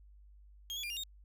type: tone with pitch steps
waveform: 35% pulse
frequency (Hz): 3248 / 3385 / 2399 / 2810 / 3705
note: G#7 / G#7 / D7 / F7 / A#7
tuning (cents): -39 / +32 / +36 / +10 / -11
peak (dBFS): -36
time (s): 0.7-1.035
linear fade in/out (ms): 0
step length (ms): 67
effects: added 50 Hz sine -55 dBFS peak until 1.24 s